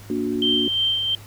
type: chord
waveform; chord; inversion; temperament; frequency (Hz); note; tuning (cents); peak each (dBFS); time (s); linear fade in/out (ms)
sine; Bb augmented; none; just; 233.1 / 291.4 / 364.2; Bb3 / D4 / F#4; 0 / -13 / -27; -26 / -25 / -26; 0.1-0.68; 2
type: tone with tremolo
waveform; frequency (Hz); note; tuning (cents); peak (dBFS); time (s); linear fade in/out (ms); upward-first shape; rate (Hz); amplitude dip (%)
sine; 3136; G7; 0; -17; 0.42-1.15; 2; sine; 2.9; 40
effects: added 103 Hz sine -41 dBFS peak until 1.26 s + pink hiss -46 dBFS RMS until 1.26 s